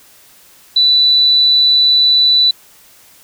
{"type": "tone", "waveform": "sine", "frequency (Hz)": 3973, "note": "B7", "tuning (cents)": 10, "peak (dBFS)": -7, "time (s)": [0.76, 2.51], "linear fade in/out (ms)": 5, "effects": ["white hiss -45 dBFS RMS until 3.23 s"]}